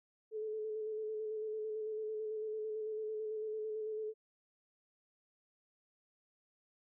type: tone with vibrato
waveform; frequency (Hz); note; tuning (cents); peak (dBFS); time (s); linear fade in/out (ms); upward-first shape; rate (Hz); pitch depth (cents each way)
sine; 432.5; A4; -30; -37; 0.31-4.14; 50; square; 9; 20
effects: none